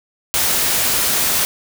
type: noise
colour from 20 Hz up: white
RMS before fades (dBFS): -17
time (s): 0.34-1.45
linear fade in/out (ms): 0
effects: none